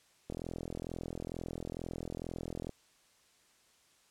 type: click train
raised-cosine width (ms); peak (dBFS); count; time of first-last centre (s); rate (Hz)
2; -26; 102; 0.3-2.693; 42.2
effects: white hiss -67 dBFS RMS until 4.1 s + low-pass 9000 Hz 12 dB/octave